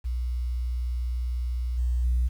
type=tone with level steps; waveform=sine; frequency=61 Hz; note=B1; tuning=21 cents flat; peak=-25 / -21 / -19 dBFS; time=0.04-2.29 s; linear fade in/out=20 ms; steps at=1.77 / 2.03 s; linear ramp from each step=20 ms; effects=tanh soft clip ceiling -18 dBFS + 9-bit